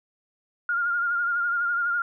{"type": "tone with vibrato", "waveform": "sine", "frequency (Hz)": 1410, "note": "F6", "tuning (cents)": 16, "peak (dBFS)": -22, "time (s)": [0.69, 2.02], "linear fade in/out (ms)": 2, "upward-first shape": "triangle", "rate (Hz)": 12, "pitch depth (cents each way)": 46, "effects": []}